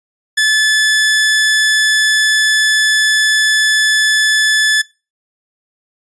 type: tone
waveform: sawtooth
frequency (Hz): 1733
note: A6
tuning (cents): -27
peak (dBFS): -6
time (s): 0.37-4.82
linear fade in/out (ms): 10
effects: noise-tail reverb RT60 0.3 s tail -21 dB re dry + resampled to 22050 Hz